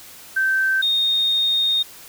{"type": "tone pair in turn", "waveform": "sine", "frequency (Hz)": [1553, 3694], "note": ["G6", "A#7"], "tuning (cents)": [-17, -16], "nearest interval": "octave + minor third", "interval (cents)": 1501, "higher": "second", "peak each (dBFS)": -16, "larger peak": "neither", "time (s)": [[0.36, 0.82], [0.82, 1.83]], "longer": "second", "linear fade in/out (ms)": 10, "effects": ["white hiss -42 dBFS RMS until 2.08 s"]}